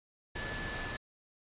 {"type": "tone in noise", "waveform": "sine", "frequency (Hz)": 1734, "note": "A6", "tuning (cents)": -26, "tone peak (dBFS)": -41, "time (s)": [0.35, 0.97], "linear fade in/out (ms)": 10, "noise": "pink", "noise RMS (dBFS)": -39, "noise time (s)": [0.35, 0.97], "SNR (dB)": -5, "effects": ["resampled to 8000 Hz"]}